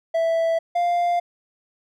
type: tone pair in turn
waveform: triangle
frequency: 659.3 / 698.5 Hz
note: E5 / F5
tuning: 0 / 0 cents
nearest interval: minor second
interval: 100 cents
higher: second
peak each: -16 dBFS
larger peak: neither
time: 0.14-0.59 / 0.75-1.2 s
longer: neither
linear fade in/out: 10 ms
effects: none